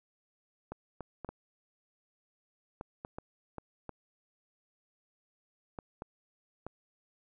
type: clicks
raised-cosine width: 1 ms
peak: -26 dBFS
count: 12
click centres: 0.72 / 1.007 / 1.247 / 1.29 / 2.811 / 3.049 / 3.185 / 3.583 / 3.893 / 5.788 / 6.021 / 6.666 s
effects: none